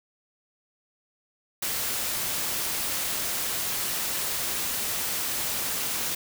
white noise, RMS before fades -29 dBFS, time 1.62-6.15 s, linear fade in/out 5 ms, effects none

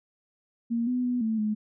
sine tone with pitch steps, 233.1 / 249.5 / 246.5 / 221.6 / 213.2 Hz, A#3 / B3 / B3 / A3 / G#3, 0 / +18 / -3 / +13 / +46 cents, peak -24 dBFS, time 0.7-1.55 s, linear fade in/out 20 ms, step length 170 ms, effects none

